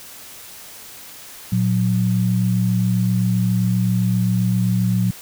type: tone pair together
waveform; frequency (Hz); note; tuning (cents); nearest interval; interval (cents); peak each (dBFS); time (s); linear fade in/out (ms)
sine; 115.5 / 183.1; A#2 / F#3; -16 / -18; minor sixth; 798; -18; 1.52-5.11; 5
effects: white hiss -39 dBFS RMS until 5.21 s